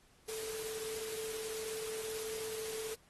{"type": "tone in noise", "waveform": "sine", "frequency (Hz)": 440, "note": "A4", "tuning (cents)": 0, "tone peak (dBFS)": -41, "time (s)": [0.28, 2.95], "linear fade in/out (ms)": 10, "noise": "white", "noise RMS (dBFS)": -44, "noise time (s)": [0.28, 2.95], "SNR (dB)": 0, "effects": ["pink hiss -67 dBFS RMS until 3.09 s", "AAC 32 kbps"]}